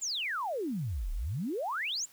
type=exponential two-way sweep; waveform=sine; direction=down then up; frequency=7690 to 33.52 to 7690 Hz; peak=-31 dBFS; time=0.01-2.06 s; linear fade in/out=20 ms; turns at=1.12 s; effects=white hiss -59 dBFS RMS until 2.12 s